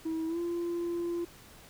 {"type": "tone with pitch glide", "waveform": "sine", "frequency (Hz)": [322.5, 343.7], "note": ["E4", "F4"], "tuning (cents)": [-38, -28], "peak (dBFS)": -28, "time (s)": [0.05, 1.25], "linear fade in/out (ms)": 10, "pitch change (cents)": 110, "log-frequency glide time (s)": [0.27, 0.39], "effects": ["tanh soft clip ceiling -29 dBFS", "pink hiss -54 dBFS RMS until 1.69 s"]}